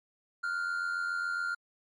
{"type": "tone pair together", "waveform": "triangle", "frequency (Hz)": [1396.9, 1484.1], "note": ["F6", "F#6"], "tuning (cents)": [0, 5], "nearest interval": "minor second", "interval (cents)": 105, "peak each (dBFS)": [-29, -37], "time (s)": [0.43, 1.55], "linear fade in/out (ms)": 10, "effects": ["MP3 48 kbps"]}